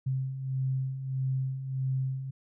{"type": "beating tone pair", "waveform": "sine", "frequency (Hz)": [130.81, 132.41], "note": ["C3", "C3"], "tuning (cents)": [0, 21], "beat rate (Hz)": 1.6, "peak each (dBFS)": [-36, -29], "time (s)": [0.06, 2.31], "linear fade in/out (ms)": 10, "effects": []}